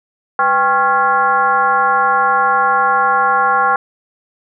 sine tone with frequency modulation, 1090 Hz, C#6, 29 cents flat, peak -10 dBFS, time 0.39-3.76 s, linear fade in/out 2 ms, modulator 296 Hz, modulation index 1.4, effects none

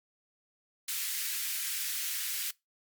white high-pass noise, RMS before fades -34 dBFS, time 0.88-2.51 s, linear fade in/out 5 ms, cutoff 1600 Hz, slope 24 dB/octave, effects noise-tail reverb RT60 0.2 s tail -23 dB re dry + MP3 96 kbps

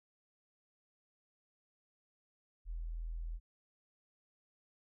sine tone, 41.2 Hz, E1, in tune, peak -38 dBFS, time 2.65-3.4 s, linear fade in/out 50 ms, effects none

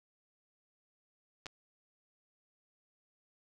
clicks, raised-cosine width 0.2 ms, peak -26 dBFS, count 2, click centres 1.459 / 1.466 s, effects none

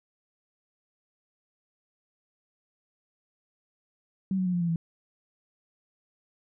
sine tone with pitch steps, 190.9 / 185.57 / 180.39 / 175.36 / 170.47 / 165.71 Hz, G3 / F#3 / F#3 / F3 / F3 / E3, -46 / +5 / -44 / +7 / -42 / +9 cents, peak -24 dBFS, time 4.31-4.76 s, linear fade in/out 2 ms, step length 75 ms, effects none

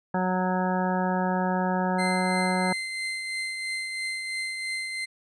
harmonic tone, 184.2 Hz, F#3, 7 cents flat, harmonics 1 / 2 / 3 / 4 / 5 / 7 / 8 / 9, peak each -26 / -34 / -32 / -31 / -30 / -38 / -41 / -36 dBFS, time 0.14-2.73 s, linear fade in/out 5 ms
35% pulse tone with tremolo, 2075 Hz, C7, 15 cents flat, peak -26 dBFS, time 1.98-5.06 s, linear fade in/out 20 ms, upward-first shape triangle, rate 3 Hz, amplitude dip 40%
effects resampled to 24000 Hz

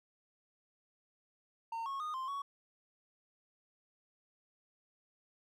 triangle tone with pitch steps, 913 / 1096 / 1231 / 1047 / 1118 Hz, A#5 / C#6 / D#6 / C6 / C#6, -36 / -20 / -19 / +1 / +14 cents, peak -35 dBFS, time 1.72-2.42 s, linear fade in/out 5 ms, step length 140 ms, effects none

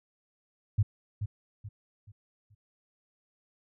sine tone with echo, 103.83 Hz, G#2, in tune, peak -20 dBFS, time 0.78-0.83 s, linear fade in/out 10 ms, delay 430 ms, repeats 4, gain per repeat -9 dB, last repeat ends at 2.55 s, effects none

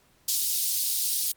pink high-pass noise, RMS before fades -26 dBFS, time 0.28-1.32 s, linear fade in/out 5 ms, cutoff 4400 Hz, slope 24 dB/octave, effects pink hiss -63 dBFS RMS until 1.36 s + Opus 48 kbps

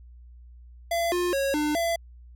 square tone with pitch steps, 678 / 354.3 / 549 / 299.9 / 674 Hz, E5 / F4 / C#5 / D4 / E5, +49 / +25 / -17 / +36 / +38 cents, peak -24 dBFS, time 0.91-1.96 s, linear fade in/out 5 ms, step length 210 ms, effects added 60 Hz sine -45 dBFS peak until 2.35 s

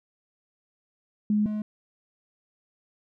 sine / triangle tone pair in turn, 210 / 212.2 Hz, G#3 / G#3, +19 / +38 cents, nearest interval unison, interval 19 cents, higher second, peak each -20 / -25 dBFS, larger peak first, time 1.3-1.46 / 1.46-1.62 s, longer neither, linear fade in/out 2 ms, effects none

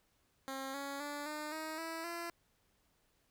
10% pulse tone with pitch steps, 268.2 / 279.1 / 290.5 / 302.3 / 314.6 / 327.3 / 340.7 Hz, C4 / C#4 / D4 / D#4 / D#4 / E4 / F4, +43 / +12 / -19 / -50 / +19 / -12 / -43 cents, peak -32 dBFS, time 0.48-2.3 s, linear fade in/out 0 ms, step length 260 ms, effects pink hiss -75 dBFS RMS until 3.3 s

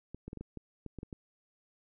clicks, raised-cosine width 3 ms, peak -29 dBFS, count 10, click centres 0.146 / 0.28 / 0.331 / 0.373 / 0.41 / 0.573 / 0.863 / 0.987 / 1.031 / 1.128 s, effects none

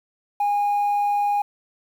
sine tone, 819 Hz, G#5, 24 cents flat, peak -16 dBFS, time 0.4-1.42 s, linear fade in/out 5 ms, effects tanh soft clip ceiling -17 dBFS + 8-bit

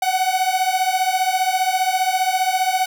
45% pulse beating tone pair, 740 / 755 Hz, F#5 / F#5, 0 / +35 cents, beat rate 15 Hz, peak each -20 dBFS, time 0.02-2.86 s, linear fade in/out 5 ms, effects none

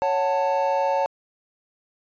triangle chord, F# minor, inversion second, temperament just, 555 / 740 / 888 Hz, C#5 / F#5 / A5, +2 / 0 / +16 cents, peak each -21 / -26 / -21 dBFS, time 0.02-1.06 s, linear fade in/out 0 ms, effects resampled to 16000 Hz

